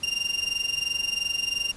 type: tone with amplitude modulation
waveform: 30% pulse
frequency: 2794 Hz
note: F7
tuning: in tune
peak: -19 dBFS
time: 0.03-1.72 s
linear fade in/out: 5 ms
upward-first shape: sine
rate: 22.9 Hz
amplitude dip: 80%
effects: pink hiss -47 dBFS RMS until 1.76 s + resampled to 24000 Hz